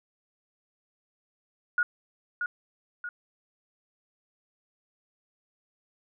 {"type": "tone with echo", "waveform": "sine", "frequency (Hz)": 1443, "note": "F#6", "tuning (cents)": -44, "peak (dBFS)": -21, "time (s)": [1.78, 1.83], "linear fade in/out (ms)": 2, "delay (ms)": 630, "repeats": 2, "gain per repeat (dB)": -6, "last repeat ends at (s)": 3.09, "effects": []}